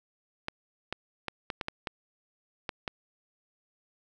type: clicks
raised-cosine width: 0.3 ms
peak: -16 dBFS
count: 9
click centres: 0.484 / 0.926 / 1.283 / 1.502 / 1.612 / 1.684 / 1.872 / 2.692 / 2.878 s
effects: none